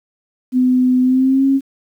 sine tone with pitch glide, 253.3 to 271.5 Hz, B3 to C#4, +44 to -36 cents, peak -10 dBFS, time 0.52-1.61 s, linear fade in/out 50 ms, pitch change +120 cents, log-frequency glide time 1.02-1.46 s, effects 8-bit

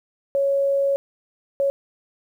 sine tone bursts at uneven times, 554.4 Hz, C#5, in tune, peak -17 dBFS, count 2, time 0.35-0.96 / 1.6-1.7 s, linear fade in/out 0 ms, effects 9-bit

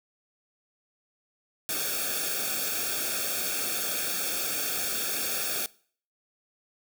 white noise with comb filter, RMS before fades -30 dBFS, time 1.69-5.66 s, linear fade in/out 0 ms, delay 1 ms, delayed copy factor -1, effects noise-tail reverb RT60 0.5 s tail -22 dB re dry

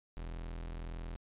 40% pulse tone, 41.69 Hz, E1, 20 cents sharp, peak -39 dBFS, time 0.17-1.16 s, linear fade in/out 0 ms, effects resampled to 8000 Hz

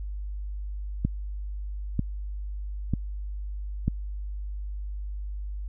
click train, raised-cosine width 5 ms, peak -11 dBFS, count 4, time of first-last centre 1.05-3.88 s, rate 1.06 Hz, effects added 50 Hz sine -31 dBFS peak until 5.68 s

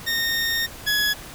20% pulse tone pair in turn, 1842 / 1684.4 Hz, A#6 / G#6, -21 / +24 cents, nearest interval major second, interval 155 cents, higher first, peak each -16 / -14 dBFS, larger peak second, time 0.06-0.67 / 0.86-1.14 s, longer first, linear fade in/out 20 ms, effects pink hiss -39 dBFS RMS until 1.34 s

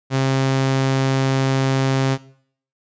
sawtooth tone, 133.8 Hz, C3, 39 cents sharp, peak -12 dBFS, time 0.1-2.18 s, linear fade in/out 50 ms, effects noise-tail reverb RT60 0.6 s tail -19 dB re dry + resampled to 16000 Hz

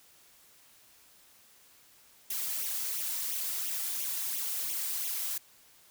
blue noise with flanger, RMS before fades -34 dBFS, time 2.3-5.38 s, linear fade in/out 5 ms, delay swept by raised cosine 0.31 to 3.01 ms, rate 2.9 Hz, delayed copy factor +0.7, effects white hiss -60 dBFS RMS until 5.9 s

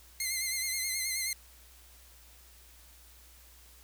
10% pulse tone with vibrato, 2093 Hz, C7, in tune, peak -22 dBFS, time 0.2-1.33 s, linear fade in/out 2 ms, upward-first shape sine, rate 9.4 Hz, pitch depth 50 cents each way, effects added 60 Hz sine -57 dBFS peak until 3.83 s + white hiss -58 dBFS RMS until 3.83 s

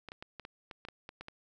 clicks, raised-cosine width 0.3 ms, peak -28 dBFS, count 11, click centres 0.087 / 0.119 / 0.225 / 0.397 / 0.451 / 0.712 / 0.851 / 0.886 / 1.091 / 1.21 / 1.284 s, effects none

